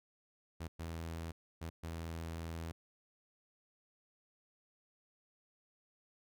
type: tone bursts at uneven times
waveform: sawtooth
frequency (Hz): 82.41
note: E2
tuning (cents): 0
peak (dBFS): -37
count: 4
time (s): 0.6-0.68 / 0.79-1.32 / 1.61-1.7 / 1.83-2.72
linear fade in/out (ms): 10
effects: none